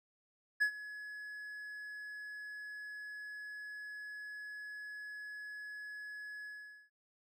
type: tone with ADSR envelope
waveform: triangle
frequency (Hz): 1692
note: G#6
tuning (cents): +32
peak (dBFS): -24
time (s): 0.6-6.9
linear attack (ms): 20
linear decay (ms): 85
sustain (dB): -18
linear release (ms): 450
effects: none